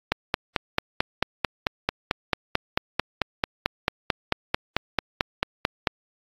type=click train; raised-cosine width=0.3 ms; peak=-4 dBFS; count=27; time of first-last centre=0.12-5.872 s; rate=4.52 Hz; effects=AAC 32 kbps